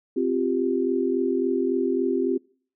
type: chord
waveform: sine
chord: C suspended fourth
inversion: none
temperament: just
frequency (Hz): 261.6 / 348.8 / 392.4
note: C4 / F4 / G4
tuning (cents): 0 / -2 / +2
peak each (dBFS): -25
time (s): 0.16-2.38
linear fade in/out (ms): 10
effects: noise-tail reverb RT60 0.5 s tail -25 dB re dry